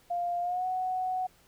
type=tone with pitch glide; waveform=sine; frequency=700 to 741.6 Hz; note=F5 to F#5; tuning=+4 to +4 cents; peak=-28 dBFS; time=0.1-1.27 s; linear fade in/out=10 ms; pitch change=+100 cents; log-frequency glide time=0.41-0.66 s; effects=pink hiss -62 dBFS RMS until 1.47 s